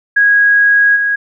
sine tone with level steps, 1650 Hz, G#6, 12 cents flat, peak -6 / -11 dBFS, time 0.16-1.16 s, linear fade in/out 10 ms, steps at 0.95 s, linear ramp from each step 20 ms, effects none

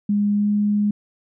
sine tone with pitch glide, 205.3 to 207.1 Hz, G#3 to G#3, -20 to -5 cents, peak -16 dBFS, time 0.09-0.91 s, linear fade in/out 5 ms, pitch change +15 cents, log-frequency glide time 0.34-0.48 s, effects none

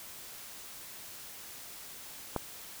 click, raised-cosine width 1 ms, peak -16 dBFS, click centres 2.363 s, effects white hiss -47 dBFS RMS until 2.8 s

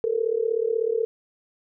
sine tone with amplitude modulation, 452.7 Hz, A4, 49 cents sharp, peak -17 dBFS, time 0.04-1.05 s, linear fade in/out 0 ms, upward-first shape sine, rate 36.3 Hz, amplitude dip 90%, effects none

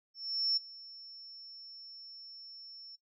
sine tone with ADSR envelope, 5400 Hz, E8, 41 cents sharp, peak -27 dBFS, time 0.14-2.96 s, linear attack 430 ms, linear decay 9 ms, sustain -21 dB, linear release 11 ms, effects noise-tail reverb RT60 0.1 s tail -19 dB re dry

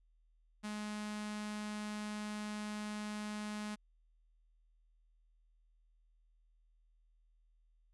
sawtooth tone with notch filter, 210.6 Hz, G#3, 24 cents sharp, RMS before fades -42 dBFS, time 0.63-3.76 s, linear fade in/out 20 ms, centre 470 Hz, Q 1.1, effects added 40 Hz sine -67 dBFS peak until 7.93 s + resampled to 24000 Hz

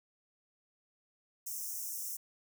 white high-pass noise, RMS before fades -40 dBFS, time 1.46-2.17 s, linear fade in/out 10 ms, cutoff 5400 Hz, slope 96 dB/octave, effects none

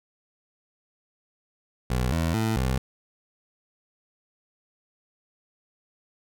20% pulse tone with pitch steps, 62.4 / 82.3 / 111 / 64.5 Hz, B1 / E2 / A2 / C2, +19 / -2 / +16 / -24 cents, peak -18 dBFS, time 1.9-2.78 s, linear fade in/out 5 ms, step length 220 ms, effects none

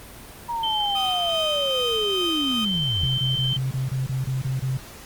sine linear sweep, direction down, 954 to 65.41 Hz, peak -24 dBFS, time 0.48-3.07 s, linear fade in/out 20 ms
sine tone, 3106 Hz, G7, 17 cents flat, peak -23 dBFS, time 0.63-3.57 s, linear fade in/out 5 ms
sawtooth tone with tremolo, 1244.5 Hz, D#6, in tune, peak -26 dBFS, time 0.95-2.65 s, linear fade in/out 5 ms, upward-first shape sine, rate 2.5 Hz, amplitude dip 35%
sine tone bursts, 131.4 Hz, C3, 8 cents sharp, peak -22 dBFS, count 10, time 3.03-4.773 s, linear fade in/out 5 ms, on 150 ms, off 27 ms
effects pink hiss -42 dBFS RMS until 5.05 s + Opus 32 kbps

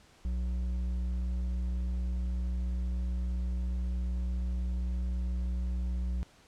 sine tone with hard clipping, 61.4 Hz, B1, 9 cents flat, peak -31 dBFS, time 0.25-6.23 s, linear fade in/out 0 ms, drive 6 dB, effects pink hiss -60 dBFS RMS until 6.47 s + low-pass 8000 Hz 12 dB/octave

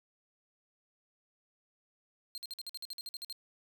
40% pulse tone bursts, 4186 Hz, C8, in tune, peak -38 dBFS, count 13, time 2.35-3.326 s, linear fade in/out 0 ms, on 28 ms, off 51 ms, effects none

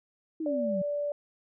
sine exponential sweep, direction down, 329.6 to 179.4 Hz, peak -30 dBFS, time 0.4-0.82 s, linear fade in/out 5 ms
sine tone, 582 Hz, D5, 16 cents flat, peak -28 dBFS, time 0.46-1.12 s, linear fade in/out 2 ms
effects none

